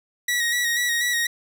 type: tone with vibrato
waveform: sawtooth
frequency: 1909 Hz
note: A#6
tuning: 41 cents sharp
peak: -17 dBFS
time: 0.28-1.27 s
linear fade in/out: 5 ms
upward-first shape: square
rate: 4.1 Hz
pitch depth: 31 cents each way
effects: none